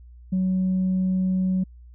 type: tone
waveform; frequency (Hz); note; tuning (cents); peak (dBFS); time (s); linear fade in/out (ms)
sine; 186.3; F#3; +12; -18; 0.32-1.64; 10
effects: tanh soft clip ceiling -17 dBFS + added 60 Hz sine -43 dBFS peak until 1.94 s